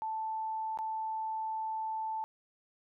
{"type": "tone with dropouts", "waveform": "sine", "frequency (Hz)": 880, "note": "A5", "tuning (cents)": 0, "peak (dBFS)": -33, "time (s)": [0.02, 2.24], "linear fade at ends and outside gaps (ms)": 0, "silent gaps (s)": [0.774, 0.788], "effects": []}